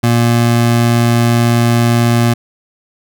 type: tone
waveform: 25% pulse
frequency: 118.1 Hz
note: A#2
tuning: 23 cents sharp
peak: -5 dBFS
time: 0.03-2.34 s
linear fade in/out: 10 ms
effects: none